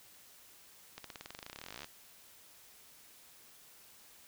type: accelerating click train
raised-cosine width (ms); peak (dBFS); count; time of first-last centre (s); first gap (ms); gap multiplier
0.2; -27; 29; 0.98-1.844; 63; 0.94
effects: white hiss -59 dBFS RMS until 4.27 s

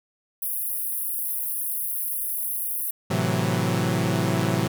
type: high-pass noise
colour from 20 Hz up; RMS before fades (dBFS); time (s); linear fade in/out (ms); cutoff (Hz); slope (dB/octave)
pink; -28; 0.42-2.91; 5; 10000; 96
type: chord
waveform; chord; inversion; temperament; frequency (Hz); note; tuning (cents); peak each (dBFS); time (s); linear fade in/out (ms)
sawtooth; F# half-diminished seventh; first; equal; 110 / 130.81 / 164.81 / 185; A2 / C3 / E3 / F#3; 0 / 0 / 0 / 0; -23; 3.1-4.68; 10
effects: none

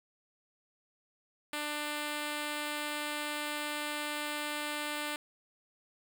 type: tone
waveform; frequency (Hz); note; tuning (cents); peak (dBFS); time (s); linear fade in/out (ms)
5% pulse; 297.1; D4; +20; -23; 1.53-5.16; 2
effects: none

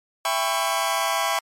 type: chord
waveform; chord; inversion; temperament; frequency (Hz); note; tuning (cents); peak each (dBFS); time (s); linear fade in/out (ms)
sawtooth; C# half-diminished seventh; first; just; 665.2 / 798.3 / 997.9 / 1108.7; E5 / G5 / B5 / C#6; +16 / +31 / +18 / 0; -23; 0.25-1.39; 2
effects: MP3 64 kbps

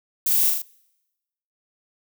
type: noise with echo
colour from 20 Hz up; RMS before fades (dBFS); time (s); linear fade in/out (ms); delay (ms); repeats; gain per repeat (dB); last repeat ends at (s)
violet; -21; 0.26-0.5; 5; 40; 3; -3; 0.62
effects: noise-tail reverb RT60 1.0 s tail -26 dB re dry

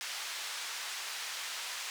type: band-pass noise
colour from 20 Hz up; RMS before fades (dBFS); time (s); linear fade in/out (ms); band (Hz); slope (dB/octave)
white; -40; 0.01-1.9; 0; 980 to 5500; 12
effects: none

